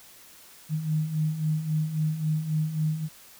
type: beating tone pair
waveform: sine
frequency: 152.6 / 156.3 Hz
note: D#3 / D#3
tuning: -33 / +8 cents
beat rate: 3.7 Hz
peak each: -31 / -25 dBFS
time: 0.69-3.09 s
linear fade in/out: 50 ms
effects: white hiss -51 dBFS RMS until 3.39 s